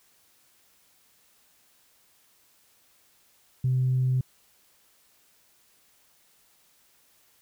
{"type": "tone", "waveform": "sine", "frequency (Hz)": 128.6, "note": "C3", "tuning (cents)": -30, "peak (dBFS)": -20, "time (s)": [3.64, 4.21], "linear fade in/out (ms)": 5, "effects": ["tanh soft clip ceiling -17 dBFS", "white hiss -63 dBFS RMS until 7.41 s"]}